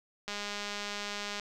click train, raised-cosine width 0.2 ms, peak -20 dBFS, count 230, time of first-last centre 0.28-1.397 s, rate 205 Hz, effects none

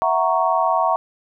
sine chord, F# dominant seventh, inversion third, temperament equal, 659.3 / 740 / 932.3 / 1108.7 Hz, E5 / F#5 / A#5 / C#6, 0 / 0 / 0 / 0 cents, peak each -21 dBFS, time 0.02-0.96 s, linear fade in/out 0 ms, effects none

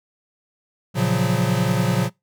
square chord, Gb major seventh, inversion first, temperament equal, 116.54 / 138.59 / 174.61 / 185 Hz, Bb2 / Db3 / F3 / Gb3, 0 / 0 / 0 / 0 cents, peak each -24 dBFS, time 0.94-2.1 s, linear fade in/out 50 ms, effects noise-tail reverb RT60 0.2 s tail -24 dB re dry

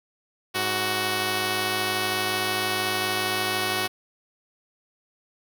5% pulse tone pair together, 104.4 / 372 Hz, G#2 / F#4, +10 / +9 cents, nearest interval octave + minor seventh, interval 2199 cents, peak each -20 / -13 dBFS, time 0.54-3.88 s, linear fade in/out 20 ms, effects none

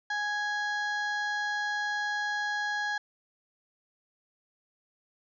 harmonic tone, 830.6 Hz, G#5, in tune, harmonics 1 / 2 / 4 / 5 / 6 / 7 / 8, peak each -34 / -30 / -44 / -44 / -51 / -53 / -54 dBFS, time 0.1-2.98 s, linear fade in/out 5 ms, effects none

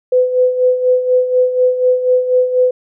sine tone with tremolo, 504 Hz, B4, 35 cents sharp, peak -7 dBFS, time 0.12-2.71 s, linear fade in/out 5 ms, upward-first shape sine, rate 4.1 Hz, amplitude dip 65%, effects none

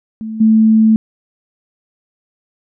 sine tone with level steps, 220 Hz, A3, in tune, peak -21 / -6 dBFS, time 0.21-0.96 s, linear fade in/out 0 ms, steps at 0.4 s, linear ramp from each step 10 ms, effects none

